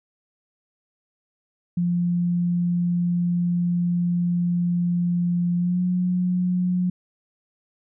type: tone with pitch glide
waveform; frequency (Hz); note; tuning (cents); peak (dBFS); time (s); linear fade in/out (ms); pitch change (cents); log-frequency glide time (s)
sine; 174.7 to 180.34; F3 to F#3; +1 to -44; -19; 1.77-6.9; 5; +55; 5.57-5.81
effects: none